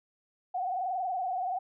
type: tone with frequency modulation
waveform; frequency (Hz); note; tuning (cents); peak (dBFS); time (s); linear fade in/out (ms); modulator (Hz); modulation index
sine; 740; F#5; 0; -29; 0.54-1.59; 10; 21.2; 1.6
effects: none